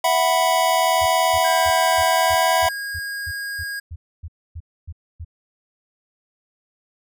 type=chord; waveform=square; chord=E suspended second; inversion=none; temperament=equal; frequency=659.3 / 740 / 987.8 Hz; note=E5 / F#5 / B5; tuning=0 / 0 / 0 cents; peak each=-21 dBFS; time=0.04-2.69 s; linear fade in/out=5 ms
type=tone bursts; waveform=sine; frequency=82.41 Hz; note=E2; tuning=in tune; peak=-29 dBFS; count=14; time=1.01-5.248 s; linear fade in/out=10 ms; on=52 ms; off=270 ms
type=tone with pitch glide; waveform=square; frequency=1601 to 1633.7 Hz; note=G6 to G#6; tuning=+36 to -29 cents; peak=-27 dBFS; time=1.44-3.8 s; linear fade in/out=10 ms; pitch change=+35 cents; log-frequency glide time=2.05-2.77 s
effects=none